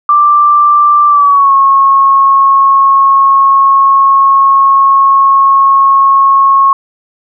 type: tone with pitch glide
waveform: sine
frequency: 1178 to 1092.8 Hz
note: D6 to C#6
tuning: +5 to -25 cents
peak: -3 dBFS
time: 0.09-6.73 s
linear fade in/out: 2 ms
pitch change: -130 cents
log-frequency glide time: 1.08-1.53 s
effects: none